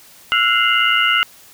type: tone cluster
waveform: sine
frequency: 1340 / 1441 / 2083 / 2788 / 2906 Hz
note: E6 / F#6 / C7 / F7 / F#7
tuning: +28 / -46 / -8 / -4 / -32 cents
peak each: -19 dBFS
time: 0.32-1.23 s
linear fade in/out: 0 ms
effects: white hiss -45 dBFS RMS until 1.53 s